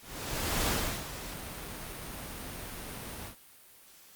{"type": "noise with ADSR envelope", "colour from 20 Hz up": "pink", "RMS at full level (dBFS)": -29, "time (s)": [0, 3.36], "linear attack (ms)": 670, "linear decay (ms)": 370, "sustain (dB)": -12, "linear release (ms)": 96, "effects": ["white hiss -56 dBFS RMS until 4.15 s", "Opus 48 kbps"]}